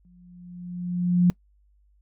sine tone with exponential growth, 177.3 Hz, F3, 26 cents sharp, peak -13 dBFS, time 0.05-1.3 s, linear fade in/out 0 ms, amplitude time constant 270 ms, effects noise-tail reverb RT60 0.1 s tail -24 dB re dry + added 50 Hz sine -58 dBFS peak until 2.01 s

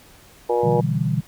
harmonic tone, 119.7 Hz, A#2, 46 cents sharp, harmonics 3 / 4 / 5 / 6 / 7 / 8, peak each -25 / -19 / -28 / -34 / -24 / -33 dBFS, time 0.49-0.81 s, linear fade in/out 10 ms
sine chord, E minor seventh, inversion second, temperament equal, 123.47 / 146.83 / 164.81 / 196 Hz, B2 / D3 / E3 / G3, 0 / 0 / 0 / 0 cents, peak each -24 / -23 / -24 / -27 dBFS, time 0.63-1.21 s, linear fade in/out 10 ms
effects pink hiss -49 dBFS RMS until 1.27 s

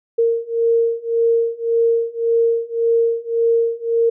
sine beating tone pair, 460.9 / 462.7 Hz, A#4 / A#4, -20 / -13 cents, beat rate 1.8 Hz, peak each -18 / -17 dBFS, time 0.18-4.1 s, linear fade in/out 10 ms, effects none

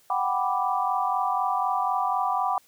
sine chord, G major seventh, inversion third, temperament equal, 740 / 784 / 987.8 / 1174.7 Hz, F#5 / G5 / B5 / D6, 0 / 0 / 0 / 0 cents, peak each -28 dBFS, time 0.1-2.58 s, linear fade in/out 2 ms, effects white hiss -60 dBFS RMS until 2.67 s

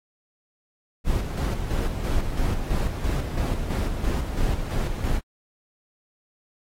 brown noise with tremolo, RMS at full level -23 dBFS, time 1.04-5.21 s, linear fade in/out 50 ms, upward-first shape square, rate 3 Hz, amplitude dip 45%, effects AAC 48 kbps

